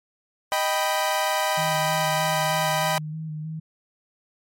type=chord; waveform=sawtooth; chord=Eb augmented; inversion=none; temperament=equal; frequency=622.3 / 784 / 987.8 Hz; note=Eb5 / G5 / B5; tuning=0 / 0 / 0 cents; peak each=-22 dBFS; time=0.52-2.98 s; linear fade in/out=0 ms
type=tone with vibrato; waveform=sine; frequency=156.1 Hz; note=D#3; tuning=6 cents sharp; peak=-29 dBFS; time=1.57-3.6 s; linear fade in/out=10 ms; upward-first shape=square; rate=3.2 Hz; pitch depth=27 cents each way
effects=MP3 64 kbps